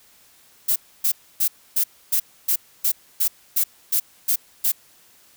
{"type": "noise bursts", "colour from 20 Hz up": "violet", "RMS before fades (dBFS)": -19, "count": 12, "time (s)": [0.68, 4.72], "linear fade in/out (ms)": 10, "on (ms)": 80, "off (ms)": 280, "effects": ["white hiss -54 dBFS RMS until 5.36 s"]}